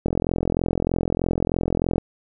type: click train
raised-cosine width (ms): 2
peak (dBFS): -8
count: 84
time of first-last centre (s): 0.06-1.981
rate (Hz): 43.2
effects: none